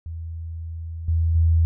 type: tone with level steps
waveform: sine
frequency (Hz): 82.2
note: E2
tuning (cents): -4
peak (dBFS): -29 / -17 / -14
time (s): 0.06-1.65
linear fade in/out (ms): 0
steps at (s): 1.08 / 1.35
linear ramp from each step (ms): 5
effects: none